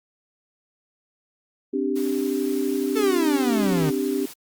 sine chord, C suspended second, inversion none, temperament equal, 261.6 / 293.7 / 392 Hz, C4 / D4 / G4, 0 / 0 / 0 cents, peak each -26 / -26 / -25 dBFS, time 1.73-4.26 s, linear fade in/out 10 ms
white high-pass noise, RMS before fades -40 dBFS, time 1.95-4.34 s, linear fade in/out 20 ms, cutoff 130 Hz, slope 24 dB/octave
45% pulse exponential sweep, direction down, 450 to 146.83 Hz, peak -21 dBFS, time 2.95-3.91 s, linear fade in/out 20 ms
effects Opus 48 kbps

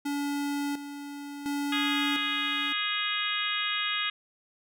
square tone with tremolo, 285.8 Hz, D4, 47 cents flat, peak -29 dBFS, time 0.05-2.73 s, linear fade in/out 10 ms, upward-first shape square, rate 0.71 Hz, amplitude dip 65%
harmonic tone, 414.9 Hz, G#4, 2 cents flat, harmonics 3 / 4 / 5 / 6 / 7 / 8 / 9, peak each -35 / -35 / -35 / -35 / -35 / -35 / -35 dBFS, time 1.72-4.1 s, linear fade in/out 5 ms
effects none

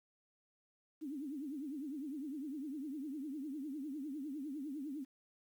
sine tone with vibrato, 286.2 Hz, D4, 45 cents flat, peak -40 dBFS, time 1.01-5.05 s, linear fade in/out 20 ms, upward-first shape triangle, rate 9.9 Hz, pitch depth 210 cents each way, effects 11-bit

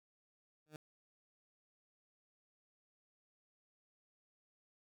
15% pulse tone with exponential growth, 153 Hz, D#3, 29 cents flat, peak -38 dBFS, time 0.66-0.76 s, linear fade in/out 2 ms, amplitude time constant 20 ms, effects none

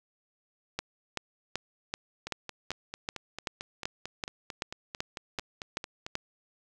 two click trains, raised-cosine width 0.2 ms, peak -20 / -14 dBFS, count 18 / 15, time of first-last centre 2.27-6.065 / 0.79-6.154 s, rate 4.48 / 2.61 Hz, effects none

